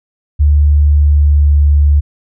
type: tone with pitch glide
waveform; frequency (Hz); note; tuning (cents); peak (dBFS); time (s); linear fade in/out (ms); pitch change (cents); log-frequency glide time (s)
sine; 73.42 to 72.79; D2 to D2; 0 to -15; -5; 0.39-2.01; 20; -15; 0.98-1.61
effects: none

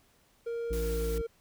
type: tone with pitch glide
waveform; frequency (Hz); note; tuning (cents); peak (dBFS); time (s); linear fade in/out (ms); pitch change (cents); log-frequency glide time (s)
triangle; 466.5 to 459.3; A#4 to A#4; +1 to -26; -30; 0.46-1.27; 10; -27; 0.82-1.09
type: harmonic tone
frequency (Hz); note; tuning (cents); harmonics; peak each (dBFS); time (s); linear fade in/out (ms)
56.7; A#1; -47; 1 / 3 / 5 / 6; -31 / -41 / -45 / -47; 0.7-1.22; 10
type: noise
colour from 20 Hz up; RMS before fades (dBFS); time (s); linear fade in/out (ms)
white; -45; 0.73-1.18; 0
effects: pink hiss -66 dBFS RMS until 1.4 s

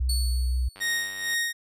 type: tone with vibrato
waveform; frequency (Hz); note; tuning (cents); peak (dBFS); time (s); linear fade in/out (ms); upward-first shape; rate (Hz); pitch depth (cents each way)
sine; 63; B1; +35; -22; 0-0.69; 10; triangle; 5.7; 17
type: tone with exponential decay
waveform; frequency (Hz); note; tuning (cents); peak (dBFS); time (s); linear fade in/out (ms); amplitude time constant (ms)
25% pulse; 4435; C#8; 0; -22; 0.09-1.11; 5; 220
type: click train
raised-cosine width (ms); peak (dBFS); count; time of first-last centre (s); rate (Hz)
0.3; -28; 57; 0.76-1.34; 96.6
type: tone with tremolo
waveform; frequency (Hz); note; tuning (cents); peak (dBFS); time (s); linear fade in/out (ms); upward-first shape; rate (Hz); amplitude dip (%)
sawtooth; 1864.7; A#6; 0; -20; 0.8-1.53; 20; sine; 2.2; 70
effects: resampled to 32000 Hz

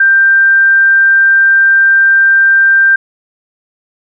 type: tone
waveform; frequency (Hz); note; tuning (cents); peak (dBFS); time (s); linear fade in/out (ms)
sine; 1575; G6; +8; -4; 0-2.96; 5
effects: none

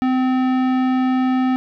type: tone with tanh clipping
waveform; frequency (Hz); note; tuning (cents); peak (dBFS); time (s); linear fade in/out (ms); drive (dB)
sine; 257.4; C4; -28; -17; 0.02-1.56; 0; 17
effects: none

